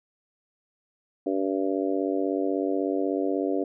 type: harmonic tone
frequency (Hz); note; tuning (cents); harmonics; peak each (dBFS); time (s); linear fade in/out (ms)
96.3; G2; -30; 3 / 4 / 5 / 6 / 7; -27 / -29 / -31 / -33 / -34; 1.26-3.64; 5
effects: none